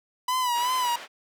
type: tone with vibrato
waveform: 45% pulse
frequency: 987.8 Hz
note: B5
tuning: in tune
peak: -23 dBFS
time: 0.28-0.96 s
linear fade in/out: 5 ms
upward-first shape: sine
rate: 2.7 Hz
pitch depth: 66 cents each way
type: band-pass noise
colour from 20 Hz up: white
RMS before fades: -41 dBFS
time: 0.53-1.08 s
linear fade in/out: 50 ms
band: 440 to 2700 Hz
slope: 12 dB/octave
effects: none